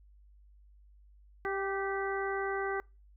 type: harmonic tone with a mistuned harmonic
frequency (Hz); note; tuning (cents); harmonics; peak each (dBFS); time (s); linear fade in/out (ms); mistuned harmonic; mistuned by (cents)
392; G4; 0; 1 / 2 / 3 / 4 / 5; -34 / -38 / -40 / -39 / -41; 1.45-2.8; 0; 4; -28
effects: noise-tail reverb RT60 0.3 s tail -26 dB re dry + added 50 Hz sine -56 dBFS peak until 3.16 s